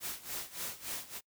white noise with tremolo, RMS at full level -38 dBFS, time 0-1.21 s, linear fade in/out 50 ms, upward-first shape sine, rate 3.5 Hz, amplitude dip 85%, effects noise-tail reverb RT60 0.1 s tail -24 dB re dry

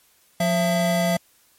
square tone pair together, 177.46 / 670 Hz, F3 / E5, +28 / +28 cents, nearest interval octave + major seventh, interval 2300 cents, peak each -22 dBFS, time 0.4-1.17 s, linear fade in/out 5 ms, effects white hiss -59 dBFS RMS until 1.58 s + MP3 64 kbps

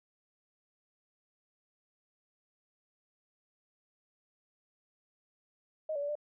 sine tone with pitch steps, 625 / 570 / 578 / 594 Hz, D#5 / C#5 / D5 / D5, +8 / +48 / -28 / +20 cents, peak -32 dBFS, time 5.89-6.154 s, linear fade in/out 5 ms, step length 66 ms, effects none

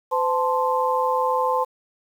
sine tone cluster, 510 / 878 / 1044 Hz, C5 / A5 / C6, -44 / -4 / -4 cents, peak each -23 dBFS, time 0.11-1.65 s, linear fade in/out 20 ms, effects 8-bit

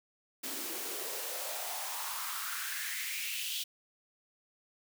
white noise with high-pass filter sweep, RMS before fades -38 dBFS, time 0.43-3.64 s, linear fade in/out 10 ms, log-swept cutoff 260 to 3300 Hz, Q 4, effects none

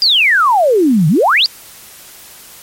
sine exponential two-way sweep, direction down then up, 4978 to 144.8 to 4978 Hz, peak -7 dBFS, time 0.02-1.46 s, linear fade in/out 0 ms, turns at 1.08 s, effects white hiss -37 dBFS RMS until 2.62 s + MP3 64 kbps

